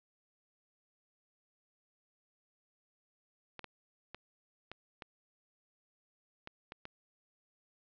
clicks, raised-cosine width 0.3 ms, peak -28 dBFS, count 8, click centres 3.593 / 3.643 / 4.146 / 4.716 / 5.022 / 6.474 / 6.721 / 6.854 s, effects low-pass 5000 Hz 12 dB/octave

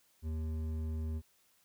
sine tone with hard clipping, 79 Hz, D#2, 27 cents sharp, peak -36 dBFS, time 0.22-1.22 s, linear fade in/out 50 ms, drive 9 dB, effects white hiss -70 dBFS RMS until 1.64 s

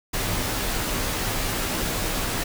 pink noise with comb filter, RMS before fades -26 dBFS, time 0.13-2.44 s, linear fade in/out 10 ms, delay 14 ms, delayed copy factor -0.5, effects none

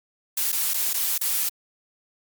blue noise with dropouts, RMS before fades -24 dBFS, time 0.37-1.49 s, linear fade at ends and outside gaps 5 ms, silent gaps 0.52-0.526 / 0.736-0.741 / 0.933-0.941 / 1.18-1.211 s, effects Opus 48 kbps

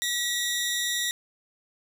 20% pulse tone pair together, 1931 / 3645 Hz, B6 / A#7, -39 / -40 cents, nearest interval major seventh, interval 1099 cents, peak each -23 dBFS, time 0.02-1.11 s, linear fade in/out 0 ms, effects none

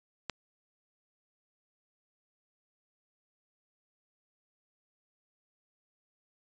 click, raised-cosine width 0.2 ms, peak -16 dBFS, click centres 0.297 s, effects resampled to 16000 Hz

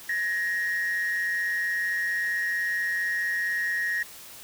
sine tone pair together, 1696.6 / 1881 Hz, G#6 / A#6, +36 / +15 cents, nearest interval major second, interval 179 cents, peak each -30 / -24 dBFS, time 0.09-4.03 s, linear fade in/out 5 ms, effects tanh soft clip ceiling -21 dBFS + white hiss -45 dBFS RMS until 4.43 s

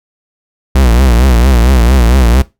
45% pulse tone with vibrato, 61.74 Hz, B1, in tune, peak -5 dBFS, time 0.75-2.42 s, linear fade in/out 5 ms, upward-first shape triangle, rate 4.4 Hz, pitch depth 180 cents each way, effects noise-tail reverb RT60 0.2 s tail -18 dB re dry

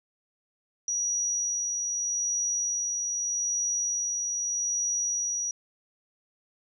sine tone with tremolo, 5800 Hz, F#8, 35 cents flat, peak -25 dBFS, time 0.88-5.51 s, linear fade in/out 2 ms, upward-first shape sine, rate 0.81 Hz, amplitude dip 25%, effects none

